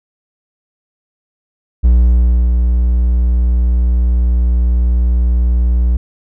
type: tone with ADSR envelope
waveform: triangle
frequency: 60.1 Hz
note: B1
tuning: 46 cents flat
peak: -3 dBFS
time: 1.83-5.97 s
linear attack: 21 ms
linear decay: 650 ms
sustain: -4 dB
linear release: 4 ms
effects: none